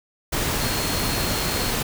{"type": "tone in noise", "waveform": "sine", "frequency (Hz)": 4269, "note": "C8", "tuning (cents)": 34, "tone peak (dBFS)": -32, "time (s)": [0.6, 1.71], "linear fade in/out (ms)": 10, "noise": "pink", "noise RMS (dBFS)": -24, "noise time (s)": [0.32, 1.83], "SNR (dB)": -11, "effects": []}